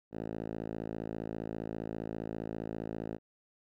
5% pulse tone with band-pass filter, 55 Hz, A1, in tune, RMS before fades -39 dBFS, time 0.11-3.19 s, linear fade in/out 50 ms, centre 260 Hz, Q 0.69, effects Opus 48 kbps

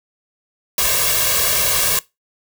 white noise with comb filter, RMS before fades -17 dBFS, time 0.78-1.99 s, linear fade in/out 2 ms, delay 1.8 ms, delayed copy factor +1, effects noise-tail reverb RT60 0.2 s tail -20 dB re dry

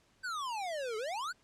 square exponential two-way sweep, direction down then up, 1568 to 420.1 to 1568 Hz, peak -36 dBFS, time 0.23-1.33 s, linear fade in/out 20 ms, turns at 0.97 s, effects pink hiss -69 dBFS RMS until 1.43 s + low-pass 8000 Hz 12 dB/octave

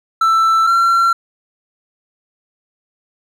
triangle tone pair in turn, 1329 / 1361.6 Hz, E6 / F6, +14 / -44 cents, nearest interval unison, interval 42 cents, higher second, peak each -8 dBFS, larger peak neither, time 0.21-0.67 / 0.67-1.13 s, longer neither, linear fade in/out 5 ms, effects none

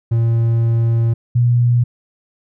triangle / sine tone pair in turn, 115.4 / 120.83 Hz, A#2 / B2, -17 / -37 cents, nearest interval minor second, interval 80 cents, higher second, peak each -10 dBFS, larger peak neither, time 0.11-1.14 / 1.35-1.84 s, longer first, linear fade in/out 10 ms, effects none

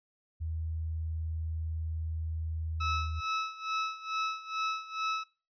sine tone, 80.3 Hz, E2, 45 cents flat, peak -32 dBFS, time 0.4-3.21 s, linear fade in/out 20 ms
sawtooth tone with tremolo, 1300 Hz, E6, 24 cents flat, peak -25 dBFS, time 2.8-5.24 s, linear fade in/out 10 ms, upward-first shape sine, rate 2.3 Hz, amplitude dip 85%
effects noise-tail reverb RT60 0.4 s tail -23 dB re dry + resampled to 11025 Hz

